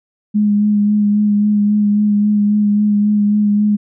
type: tone with vibrato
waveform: sine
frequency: 207.7 Hz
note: G#3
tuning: in tune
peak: -10 dBFS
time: 0.34-3.77 s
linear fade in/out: 20 ms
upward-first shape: sine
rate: 3.7 Hz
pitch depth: 20 cents each way
effects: none